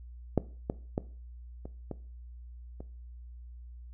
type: clicks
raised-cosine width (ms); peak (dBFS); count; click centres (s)
2; -10 / -16 / -15 / -28 / -22 / -29; 6; 0.377 / 0.699 / 0.979 / 1.655 / 1.913 / 2.805
effects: noise-tail reverb RT60 0.4 s tail -18 dB re dry + added 60 Hz sine -44 dBFS peak until 3.93 s